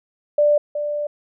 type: tone pair in turn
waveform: sine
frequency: 590 / 590 Hz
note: D5 / D5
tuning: +8 / +8 cents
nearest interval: unison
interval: 0 cents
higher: neither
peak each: -12 / -21 dBFS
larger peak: first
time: 0.38-0.58 / 0.75-1.07 s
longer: second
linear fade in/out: 5 ms
effects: none